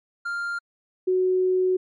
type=tone pair in turn; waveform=triangle / sine; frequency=1396.9 / 370 Hz; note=F6 / F#4; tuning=0 / 0 cents; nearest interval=octave + major seventh; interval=2300 cents; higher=first; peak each=-24 / -18 dBFS; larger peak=second; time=0.25-0.59 / 1.07-1.77 s; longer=second; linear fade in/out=10 ms; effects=MP3 48 kbps